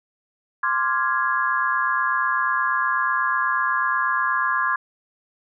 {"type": "chord", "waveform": "sine", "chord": "D half-diminished seventh", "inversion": "third", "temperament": "equal", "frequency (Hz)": [1046.5, 1174.7, 1396.9, 1661.2], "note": ["C6", "D6", "F6", "Ab6"], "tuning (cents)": [0, 0, 0, 0], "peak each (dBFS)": [-23, -26, -28, -23], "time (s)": [0.63, 4.76], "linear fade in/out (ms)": 5, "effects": []}